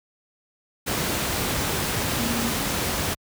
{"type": "tone in noise", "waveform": "sine", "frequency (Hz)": 233.1, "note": "A#3", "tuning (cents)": 0, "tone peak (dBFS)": -26, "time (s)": [2.18, 2.51], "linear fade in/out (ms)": 20, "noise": "pink", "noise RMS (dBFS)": -25, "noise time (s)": [0.86, 3.15], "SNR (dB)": -4, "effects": ["high-pass 60 Hz 12 dB/octave"]}